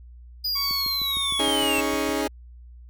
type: linear sweep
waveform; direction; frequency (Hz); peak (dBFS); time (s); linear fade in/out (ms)
square; down; 4969 to 2637; -24; 0.44-1.81; 10
type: tone with tremolo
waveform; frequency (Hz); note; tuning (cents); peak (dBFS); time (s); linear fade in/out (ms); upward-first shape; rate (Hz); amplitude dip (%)
25% pulse; 1111; C#6; +4; -26; 0.55-2.22; 10; triangle; 1.7; 55
type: click train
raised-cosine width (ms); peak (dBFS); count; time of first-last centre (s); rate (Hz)
3; -27; 10; 0.71-2.09; 6.52
type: chord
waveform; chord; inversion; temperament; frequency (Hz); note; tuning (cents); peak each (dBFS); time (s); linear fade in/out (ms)
25% pulse; C# suspended second; none; equal with one note detuned; 277.2 / 314.2 / 415.3; C#4 / D#4 / G#4; 0 / +17 / 0; -24; 1.39-2.28; 10
effects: added 60 Hz sine -42 dBFS peak until 2.89 s